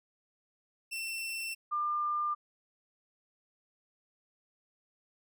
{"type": "tone pair in turn", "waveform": ["sawtooth", "sine"], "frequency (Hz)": [2691, 1198.7], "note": ["E7", "D6"], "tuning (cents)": [35, 35], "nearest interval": "octave + major second", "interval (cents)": 1400, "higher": "first", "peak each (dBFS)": [-32, -29], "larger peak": "second", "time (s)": [[0.91, 1.55], [1.71, 2.35]], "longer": "neither", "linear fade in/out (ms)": 20, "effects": []}